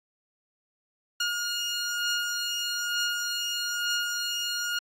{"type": "beating tone pair", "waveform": "15% pulse", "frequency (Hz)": [1427, 1428.1], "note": ["F6", "F6"], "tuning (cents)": [37, 38], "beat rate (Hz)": 1.1, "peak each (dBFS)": [-22, -27], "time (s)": [1.2, 4.79], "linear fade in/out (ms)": 5, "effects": ["low-pass 12000 Hz 12 dB/octave", "AAC 64 kbps"]}